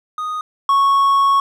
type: tone pair in turn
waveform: triangle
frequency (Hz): 1241 / 1105.6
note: D#6 / C#6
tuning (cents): -5 / -5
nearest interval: major second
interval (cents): 200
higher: first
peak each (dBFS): -19 / -9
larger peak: second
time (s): 0.18-0.41 / 0.69-1.4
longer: second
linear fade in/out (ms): 2
effects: none